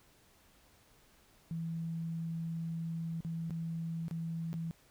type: tone with dropouts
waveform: sine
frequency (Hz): 164.81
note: E3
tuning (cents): 0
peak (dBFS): -35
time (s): 1.51-4.71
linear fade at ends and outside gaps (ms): 0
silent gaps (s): 3.206-3.248 / 3.497-3.507 / 4.082-4.111 / 4.53-4.54
effects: pink hiss -65 dBFS RMS until 4.9 s